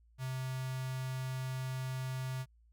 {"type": "tone with notch filter", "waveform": "square", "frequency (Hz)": 130, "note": "C3", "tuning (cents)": -11, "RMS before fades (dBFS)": -38, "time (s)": [0.18, 2.46], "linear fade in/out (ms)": 50, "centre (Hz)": 430, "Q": 0.97, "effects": ["added 57 Hz sine -62 dBFS peak until 2.72 s"]}